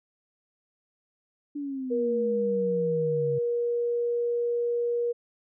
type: exponential sweep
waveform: sine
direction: down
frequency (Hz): 293.7 to 136.6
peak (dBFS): -30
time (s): 1.55-3.39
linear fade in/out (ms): 10
type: tone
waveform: sine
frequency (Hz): 476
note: A#4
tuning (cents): +36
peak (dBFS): -24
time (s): 1.9-5.13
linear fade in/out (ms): 20
effects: none